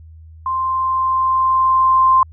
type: tone with level ramp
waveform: sine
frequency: 1046.5 Hz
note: C6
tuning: in tune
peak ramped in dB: -17 to -8 dBFS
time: 0.46-2.23 s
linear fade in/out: 2 ms
effects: added 80 Hz sine -37 dBFS peak until 2.32 s